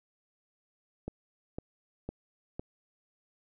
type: click train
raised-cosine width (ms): 2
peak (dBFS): -23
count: 4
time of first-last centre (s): 1.08-2.595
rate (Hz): 1.98
effects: none